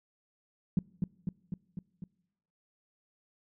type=tone with echo; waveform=sine; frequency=180.7 Hz; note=F#3; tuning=41 cents flat; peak=-22 dBFS; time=0.77-0.79 s; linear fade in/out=2 ms; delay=250 ms; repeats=5; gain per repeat=-3 dB; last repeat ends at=2.04 s; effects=noise-tail reverb RT60 1.0 s tail -25 dB re dry